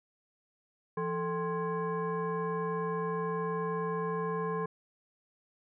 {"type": "tone with frequency modulation", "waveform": "sine", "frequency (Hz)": 440.5, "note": "A4", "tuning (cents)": 2, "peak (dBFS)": -30, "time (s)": [0.97, 4.66], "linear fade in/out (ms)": 5, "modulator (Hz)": 611, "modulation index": 1.2, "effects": []}